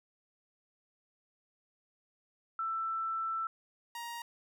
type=tone pair in turn; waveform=sine / sawtooth; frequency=1330 / 940.5 Hz; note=E6 / A#5; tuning=+15 / +15 cents; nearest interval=tritone; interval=600 cents; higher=first; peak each=-32 / -36 dBFS; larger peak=first; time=2.59-3.47 / 3.95-4.22 s; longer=first; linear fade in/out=2 ms; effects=none